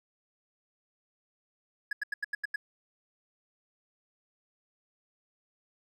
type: tone bursts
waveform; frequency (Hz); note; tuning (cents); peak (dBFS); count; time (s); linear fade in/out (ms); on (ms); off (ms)
triangle; 1684; G#6; +24; -27; 7; 1.91-2.56; 5; 20; 85
effects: none